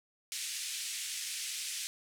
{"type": "band-pass noise", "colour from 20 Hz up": "white", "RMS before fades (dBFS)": -39, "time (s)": [0.32, 1.87], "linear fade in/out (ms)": 0, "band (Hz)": [2100, 9600], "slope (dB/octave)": 24, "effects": []}